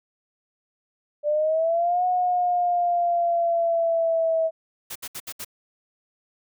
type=exponential two-way sweep; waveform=sine; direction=up then down; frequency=587.3 to 729 to 646 Hz; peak=-19 dBFS; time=1.23-4.51 s; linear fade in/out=50 ms; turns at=2.05 s
type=noise bursts; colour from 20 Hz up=white; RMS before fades=-34 dBFS; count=5; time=4.9-5.448 s; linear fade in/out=10 ms; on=56 ms; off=67 ms
effects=none